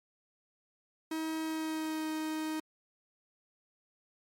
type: tone with pitch glide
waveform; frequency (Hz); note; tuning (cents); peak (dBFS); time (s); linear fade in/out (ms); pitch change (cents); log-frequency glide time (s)
45% pulse; 318.3 to 312.8; D#4 to D#4; +39 to +9; -33; 1.11-2.6; 5; -30; 1.43-2.09
effects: MP3 64 kbps